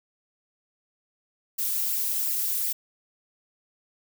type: noise with flanger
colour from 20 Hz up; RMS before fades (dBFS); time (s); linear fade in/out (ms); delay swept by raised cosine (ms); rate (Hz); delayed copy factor
violet; -27; 1.58-2.73; 10; 0.39 to 4.69; 2.8; +0.95
effects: none